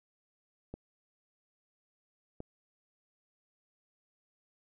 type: clicks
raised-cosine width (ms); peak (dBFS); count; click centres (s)
2; -28; 2; 0.74 / 2.404
effects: none